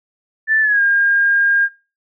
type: tone with pitch glide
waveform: sine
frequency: 1760 to 1613.9 Hz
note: A6 to G6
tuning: 0 to +50 cents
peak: -11 dBFS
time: 0.47-1.69 s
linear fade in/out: 50 ms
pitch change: -150 cents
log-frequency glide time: 0.61-0.81 s
effects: noise-tail reverb RT60 0.3 s tail -19 dB re dry